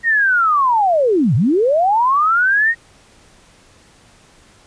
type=linear two-way sweep; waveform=sine; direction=down then up; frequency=1890 to 101.9 to 1890 Hz; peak=-11 dBFS; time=0.03-2.75 s; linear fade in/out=50 ms; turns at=1.35 s; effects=pink hiss -49 dBFS RMS until 4.66 s + resampled to 22050 Hz

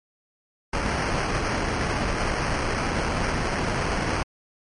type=noise with sample-and-hold; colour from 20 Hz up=pink; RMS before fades=-25 dBFS; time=0.73-4.23 s; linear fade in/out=5 ms; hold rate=3675 Hz; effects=low-pass 7000 Hz 12 dB/octave + MP3 48 kbps

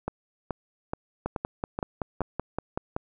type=two click trains; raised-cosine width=1 ms; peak=-15 / -14 dBFS; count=6 / 10; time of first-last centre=0.08-2.217 / 1.26-2.965 s; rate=2.34 / 5.28 Hz; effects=none

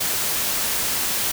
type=noise; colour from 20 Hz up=white; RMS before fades=-23 dBFS; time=0-1.32 s; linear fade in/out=10 ms; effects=none

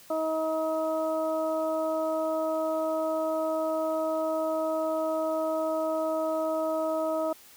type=harmonic tone; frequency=317.6 Hz; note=D#4; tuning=36 cents sharp; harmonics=1 / 2 / 3 / 4; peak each=-33 / -27 / -38 / -36 dBFS; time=0.1-7.33 s; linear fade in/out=5 ms; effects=white hiss -53 dBFS RMS until 7.56 s

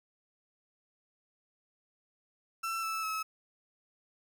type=tone with pitch steps; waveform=35% pulse; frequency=1338 / 1315 / 1292.4 Hz; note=E6 / E6 / E6; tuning=+25 / -5 / -35 cents; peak=-31 dBFS; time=2.63-3.23 s; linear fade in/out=10 ms; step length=200 ms; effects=11-bit

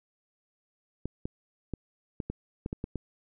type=clicks; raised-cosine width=3 ms; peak=-20 dBFS; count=9; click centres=1.056 / 1.255 / 1.737 / 2.202 / 2.3 / 2.661 / 2.729 / 2.841 / 2.957 s; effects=none

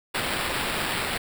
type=noise with sample-and-hold; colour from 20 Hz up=blue; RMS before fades=-28 dBFS; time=0.14-1.18 s; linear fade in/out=10 ms; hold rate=6300 Hz; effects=none

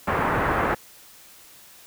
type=low-pass noise; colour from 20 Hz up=white; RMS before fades=-23 dBFS; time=0.07-0.75 s; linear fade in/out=10 ms; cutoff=1600 Hz; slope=24 dB/octave; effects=white hiss -49 dBFS RMS until 1.86 s

